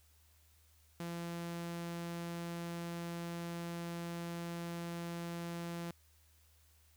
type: tone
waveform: sawtooth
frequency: 170.5 Hz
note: F3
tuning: 41 cents flat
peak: -36 dBFS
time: 1-5.91 s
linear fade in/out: 2 ms
effects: added 77 Hz sine -66 dBFS peak until 6.96 s + white hiss -70 dBFS RMS until 6.96 s